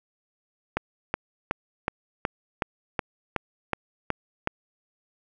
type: click train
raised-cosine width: 0.5 ms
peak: -9 dBFS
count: 11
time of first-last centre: 0.77-4.474 s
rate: 2.7 Hz
effects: none